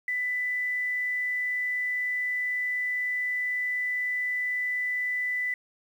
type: tone with quantisation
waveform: sine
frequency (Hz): 1991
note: B6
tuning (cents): +14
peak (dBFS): -26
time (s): 0.08-5.54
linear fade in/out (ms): 2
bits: 9
effects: none